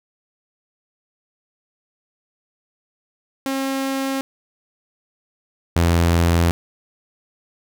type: tone pair in turn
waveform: sawtooth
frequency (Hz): 269.5 / 84.89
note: C#4 / F2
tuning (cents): -49 / -49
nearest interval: octave + minor sixth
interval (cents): 2000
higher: first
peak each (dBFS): -17 / -10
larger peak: second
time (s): 3.46-4.21 / 5.76-6.51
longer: neither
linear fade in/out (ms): 0
effects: none